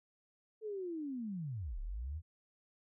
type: linear two-way sweep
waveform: sine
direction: down then up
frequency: 445.3 to 32.14 to 85.1 Hz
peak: -38 dBFS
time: 0.61-2.22 s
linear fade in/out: 50 ms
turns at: 1.79 s
effects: none